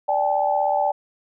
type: chord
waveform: sine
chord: D suspended fourth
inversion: none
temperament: equal with one note detuned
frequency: 587.3 / 784 / 860.4 Hz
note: D5 / G5 / A5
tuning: 0 / 0 / -39 cents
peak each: -23 / -21 / -23 dBFS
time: 0.08-0.92 s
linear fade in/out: 10 ms
effects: none

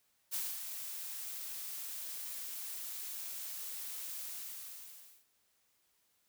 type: noise with ADSR envelope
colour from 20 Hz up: blue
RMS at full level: -36 dBFS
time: 0.31-5.26 s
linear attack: 32 ms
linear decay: 230 ms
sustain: -7 dB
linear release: 1000 ms
effects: white hiss -75 dBFS RMS until 6.28 s

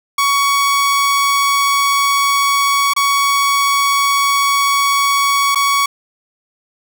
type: tone with dropouts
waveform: sawtooth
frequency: 1121 Hz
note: C#6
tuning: 19 cents sharp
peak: -8 dBFS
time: 0.18-5.86 s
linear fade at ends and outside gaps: 5 ms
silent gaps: 2.936-2.963 / 5.548-5.556 s
effects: none

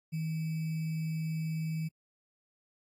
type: tone with sample-and-hold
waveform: sine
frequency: 159.5 Hz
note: D#3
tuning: 43 cents sharp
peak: -31 dBFS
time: 0.12-1.89 s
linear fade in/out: 20 ms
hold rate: 2450 Hz
effects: AAC 64 kbps

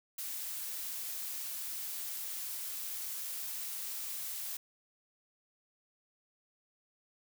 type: noise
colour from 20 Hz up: blue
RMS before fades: -40 dBFS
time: 0.18-4.57 s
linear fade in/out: 5 ms
effects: none

